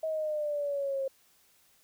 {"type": "exponential sweep", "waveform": "sine", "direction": "down", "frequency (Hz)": [640, 534], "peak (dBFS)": -29, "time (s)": [0.03, 1.08], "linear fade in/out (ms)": 5, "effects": ["white hiss -65 dBFS RMS until 1.83 s"]}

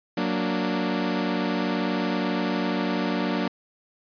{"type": "chord", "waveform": "sawtooth", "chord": "Gb augmented", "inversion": "none", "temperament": "equal", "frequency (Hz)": [185, 233.1, 293.7], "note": ["Gb3", "Bb3", "D4"], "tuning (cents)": [0, 0, 0], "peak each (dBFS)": -24, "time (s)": [0.17, 3.48], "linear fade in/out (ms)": 5, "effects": ["resampled to 11025 Hz"]}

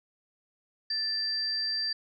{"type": "tone pair together", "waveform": "sine", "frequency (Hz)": [1760, 4699], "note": ["A6", "D8"], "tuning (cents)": [0, 0], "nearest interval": "octave + perfect fourth", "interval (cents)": 1700, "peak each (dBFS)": [-39, -28], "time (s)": [0.9, 1.93], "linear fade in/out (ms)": 5, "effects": []}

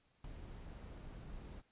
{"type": "noise with ADSR envelope", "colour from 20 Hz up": "brown", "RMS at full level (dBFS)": -41, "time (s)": [0.24, 1.62], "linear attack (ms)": 5, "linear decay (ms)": 5, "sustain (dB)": -9, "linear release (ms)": 25, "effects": ["pink hiss -75 dBFS RMS until 1.71 s", "resampled to 8000 Hz"]}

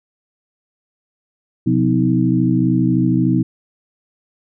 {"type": "harmonic tone with a mistuned harmonic", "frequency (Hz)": 63.4, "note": "B1", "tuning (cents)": 46, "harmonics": [2, 3, 4, 5], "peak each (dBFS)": [-18, -18, -18, -18], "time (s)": [1.66, 3.43], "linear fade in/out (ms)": 10, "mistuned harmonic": 3, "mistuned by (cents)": -100, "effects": []}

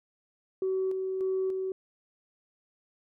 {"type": "tone with tremolo", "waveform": "sine", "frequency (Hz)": 378.4, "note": "F#4", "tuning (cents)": 39, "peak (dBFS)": -25, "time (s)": [0.62, 1.72], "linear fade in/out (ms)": 2, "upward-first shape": "square", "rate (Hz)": 1.7, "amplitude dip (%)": 35, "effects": ["tanh soft clip ceiling -22 dBFS"]}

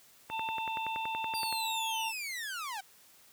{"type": "harmonic tone", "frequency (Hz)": 893, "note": "A5", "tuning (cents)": 25, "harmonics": [1, 3, 4], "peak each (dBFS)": [-34, -39, -45], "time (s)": [0.29, 2.13], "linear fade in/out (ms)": 50}
{"type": "click train", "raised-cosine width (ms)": 0.5, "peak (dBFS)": -25, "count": 14, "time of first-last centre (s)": [0.3, 1.526], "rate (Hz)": 10.6}
{"type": "linear sweep", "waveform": "sawtooth", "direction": "down", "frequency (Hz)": [4783, 740], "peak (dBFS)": -33, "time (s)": [1.34, 2.81], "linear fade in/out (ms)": 10}
{"effects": ["white hiss -60 dBFS RMS until 3.32 s", "high-pass 60 Hz 12 dB/octave"]}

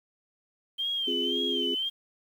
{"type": "tone with vibrato", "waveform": "sine", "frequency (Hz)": 3142, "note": "G7", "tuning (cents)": 3, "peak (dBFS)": -27, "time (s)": [0.78, 1.9], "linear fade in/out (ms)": 20, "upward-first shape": "sine", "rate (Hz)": 1.9, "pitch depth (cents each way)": 81}
{"type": "chord", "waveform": "sine", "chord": "F minor", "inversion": "second", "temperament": "equal", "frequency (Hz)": [261.6, 349.2, 415.3], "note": ["C4", "F4", "Ab4"], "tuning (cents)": [0, 0, 0], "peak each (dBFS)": -33, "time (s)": [1.07, 1.75], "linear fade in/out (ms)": 10}
{"effects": ["tanh soft clip ceiling -16 dBFS", "9-bit"]}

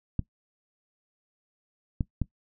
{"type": "clicks", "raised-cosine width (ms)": 5, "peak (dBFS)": -14, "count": 3, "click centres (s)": [0.193, 2.008, 2.217], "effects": ["noise-tail reverb RT60 0.1 s tail -19 dB re dry"]}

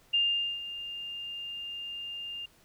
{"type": "tone with ADSR envelope", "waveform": "sine", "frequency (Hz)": 2805, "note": "F7", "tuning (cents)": 7, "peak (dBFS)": -22, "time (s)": [0.13, 2.46], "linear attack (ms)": 13, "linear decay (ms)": 450, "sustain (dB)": -14, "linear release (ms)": 8, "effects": ["pink hiss -62 dBFS RMS until 2.64 s"]}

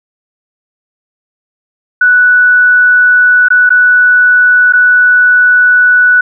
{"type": "tone with dropouts", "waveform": "sine", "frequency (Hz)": 1480, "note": "F#6", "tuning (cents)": 0, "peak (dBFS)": -3, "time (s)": [2.01, 6.21], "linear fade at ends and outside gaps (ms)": 5, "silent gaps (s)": [[3.485, 3.503], [3.693, 3.703], [4.725, 4.734]], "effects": []}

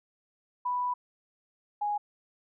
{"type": "tone pair in turn", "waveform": "sine", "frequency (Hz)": [987.8, 828.6], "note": ["B5", "G#5"], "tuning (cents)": [0, -4], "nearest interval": "minor third", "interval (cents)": 304, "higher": "first", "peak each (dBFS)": -27, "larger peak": "neither", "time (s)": [[0.65, 0.94], [1.81, 1.98]], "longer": "first", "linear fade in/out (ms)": 10, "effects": []}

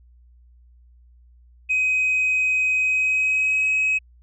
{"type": "tone with pitch glide", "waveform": "sine", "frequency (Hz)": [2521, 2550], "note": ["D#7", "D#7"], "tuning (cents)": [22, 42], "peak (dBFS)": -16, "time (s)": [1.69, 3.99], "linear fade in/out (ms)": 20, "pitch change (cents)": 20, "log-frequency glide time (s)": [2.79, 3.72], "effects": ["tanh soft clip ceiling -15 dBFS", "added 60 Hz sine -49 dBFS peak until 4.22 s"]}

